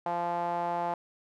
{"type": "tone with band-pass filter", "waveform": "sawtooth", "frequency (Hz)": 172.9, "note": "F3", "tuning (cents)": -17, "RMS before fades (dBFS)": -31, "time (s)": [0.06, 0.94], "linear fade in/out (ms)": 2, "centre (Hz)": 800, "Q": 5.2, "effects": []}